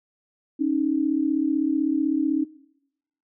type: tone pair together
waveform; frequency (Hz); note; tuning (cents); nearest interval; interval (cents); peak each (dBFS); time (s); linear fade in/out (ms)
sine; 275.2 / 311.1; C#4 / D#4; -12 / 0; major second; 212; -23; 0.59-2.45; 20
effects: noise-tail reverb RT60 0.9 s tail -22 dB re dry